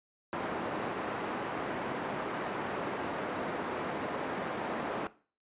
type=band-pass noise; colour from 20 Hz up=pink; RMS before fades=-36 dBFS; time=0.33-5.07 s; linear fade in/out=0 ms; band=260 to 1500 Hz; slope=12 dB/octave; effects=noise-tail reverb RT60 0.4 s tail -18 dB re dry + resampled to 8000 Hz